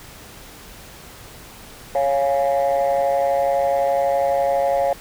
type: chord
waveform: sine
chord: Db major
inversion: none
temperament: equal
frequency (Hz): 554.4 / 698.5 / 830.6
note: Db5 / F5 / Ab5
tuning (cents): 0 / 0 / 0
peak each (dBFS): -17 / -19 / -23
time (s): 1.95-4.93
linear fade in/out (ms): 2
effects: tanh soft clip ceiling -12 dBFS + pink hiss -41 dBFS RMS until 5 s